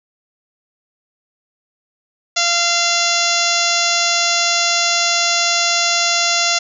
harmonic tone, 689 Hz, F5, 24 cents flat, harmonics 1 / 2 / 3 / 4 / 5 / 6 / 7 / 8 / 9 / 10, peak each -23 / -23 / -23 / -23 / -23 / -23 / -23 / -23 / -23 / -23 dBFS, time 2.36-6.59 s, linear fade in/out 10 ms, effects none

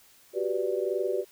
sine chord, G major seventh, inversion third, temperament equal, 370 / 392 / 493.9 / 587.3 Hz, F#4 / G4 / B4 / D5, 0 / 0 / 0 / 0 cents, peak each -31 / -30 / -32 / -33 dBFS, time 0.33-1.25 s, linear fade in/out 50 ms, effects white hiss -58 dBFS RMS until 1.31 s

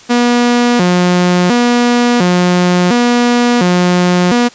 sawtooth tone with vibrato, 207.7 Hz, G#3, in tune, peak -4 dBFS, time 0.09-4.49 s, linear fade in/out 20 ms, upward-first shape square, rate 0.71 Hz, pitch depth 260 cents each way, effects white hiss -38 dBFS RMS until 4.54 s + resampled to 16000 Hz

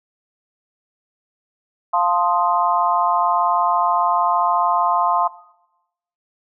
sine chord, F dominant seventh, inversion none, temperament equal, 698.5 / 880 / 1046.5 / 1244.5 Hz, F5 / A5 / C6 / Eb6, 0 / 0 / 0 / 0 cents, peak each -20 / -21 / -18 / -24 dBFS, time 1.93-5.28 s, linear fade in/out 10 ms, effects noise-tail reverb RT60 0.9 s tail -19 dB re dry

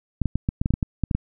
clicks, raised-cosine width 5 ms, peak -9 dBFS, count 12, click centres 0.217 / 0.257 / 0.356 / 0.489 / 0.615 / 0.659 / 0.706 / 0.739 / 0.828 / 1.037 / 1.112 / 1.15 s, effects none

